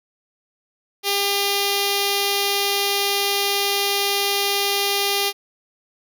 5% pulse tone with notch filter, 401 Hz, G4, 39 cents sharp, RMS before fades -21 dBFS, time 1.03-5.33 s, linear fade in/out 50 ms, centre 1500 Hz, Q 1.2, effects none

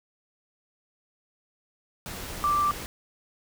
sine tone in noise, 1174.7 Hz, D6, in tune, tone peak -21 dBFS, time 2.44-2.71 s, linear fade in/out 0 ms, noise pink, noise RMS -37 dBFS, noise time 2.06-2.86 s, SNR +13 dB, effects none

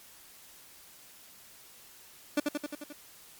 30% pulse tone with echo, 293.7 Hz, D4, in tune, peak -21 dBFS, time 2.37-2.4 s, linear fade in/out 5 ms, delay 88 ms, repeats 6, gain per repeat -3 dB, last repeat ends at 2.928 s, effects white hiss -54 dBFS RMS until 3.39 s + MP3 96 kbps

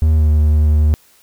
triangle tone with pitch glide, 78.4 to 75.9 Hz, D#2 to D#2, +14 to -42 cents, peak -7 dBFS, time 0.02-0.94 s, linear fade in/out 0 ms, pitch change -56 cents, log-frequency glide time 0.14-0.28 s, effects white hiss -51 dBFS RMS until 1.22 s

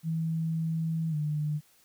sine tone with pitch glide, 162.2 to 150.47 Hz, E3 to D3, -28 to +42 cents, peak -27 dBFS, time 0.03-1.61 s, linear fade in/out 50 ms, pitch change -130 cents, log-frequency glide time 1.1-1.15 s, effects white hiss -63 dBFS RMS until 1.84 s

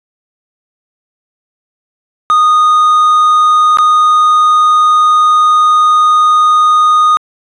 triangle tone with dropouts, 1235 Hz, D#6, 13 cents flat, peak -3 dBFS, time 2.3-7.17 s, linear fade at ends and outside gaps 0 ms, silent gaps 3.772-3.786 s, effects resampled to 22050 Hz

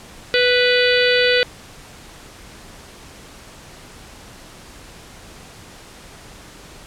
harmonic tone with a mistuned harmonic, 493.9 Hz, B4, in tune, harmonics 1 / 3 / 4 / 5 / 6 / 7 / 8 / 9, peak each -16 / -21 / -22 / -23 / -24 / -24 / -25 / -26 dBFS, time 0.34-1.43 s, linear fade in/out 0 ms, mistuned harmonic 9, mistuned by +46 cents, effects pink hiss -41 dBFS RMS until 6.86 s + low-pass 10000 Hz 12 dB/octave

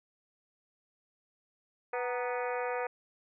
harmonic tone with a mistuned harmonic, 246.9 Hz, B3, in tune, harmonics 2 / 3 / 4 / 5 / 6 / 7 / 8 / 9 / 10, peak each -34 / -38 / -40 / -42 / -44 / -45 / -46 / -47 / -48 dBFS, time 1.93-2.87 s, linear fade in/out 5 ms, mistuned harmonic 4, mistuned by -85 cents, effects none

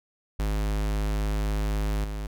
square tone with level steps, 51.91 Hz, G#1, in tune, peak -25 / -31 dBFS, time 0.39-2.27 s, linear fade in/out 5 ms, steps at 2.04 s, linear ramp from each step 5 ms, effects none

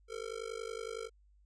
square tone with amplitude modulation, 452.7 Hz, A4, 49 cents sharp, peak -36 dBFS, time 0.08-1.1 s, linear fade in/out 50 ms, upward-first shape sine, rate 50.8 Hz, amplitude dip 95%, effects added 50 Hz sine -62 dBFS peak until 1.45 s + resampled to 22050 Hz

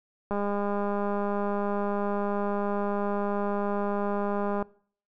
click train, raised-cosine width 1 ms, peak -17 dBFS, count 877, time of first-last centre 0.31-4.625 s, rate 203 Hz, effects noise-tail reverb RT60 0.5 s tail -22 dB re dry

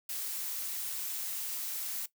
blue noise, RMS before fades -37 dBFS, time 0.09-2.06 s, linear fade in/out 5 ms, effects noise-tail reverb RT60 0.1 s tail -17 dB re dry

